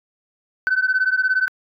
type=beating tone pair; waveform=sine; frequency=1509 / 1526 Hz; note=F#6 / G6; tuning=+34 / -47 cents; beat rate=17 Hz; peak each=-18 dBFS; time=0.67-1.48 s; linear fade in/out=0 ms; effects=tanh soft clip ceiling -11 dBFS